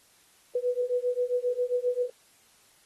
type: beating tone pair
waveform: sine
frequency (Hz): 490 / 497.5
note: B4 / B4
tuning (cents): -14 / +13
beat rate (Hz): 7.5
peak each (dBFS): -28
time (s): 0.55-2.1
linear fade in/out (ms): 5
effects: white hiss -61 dBFS RMS until 2.85 s + AAC 32 kbps